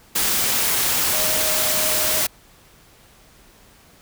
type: tone in noise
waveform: sine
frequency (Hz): 622.3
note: D#5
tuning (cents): 0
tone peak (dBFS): -29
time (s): 1.13-2.22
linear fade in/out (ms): 10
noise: white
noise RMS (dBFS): -20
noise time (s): 0.15-2.27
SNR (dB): -12
effects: pink hiss -51 dBFS RMS until 4.01 s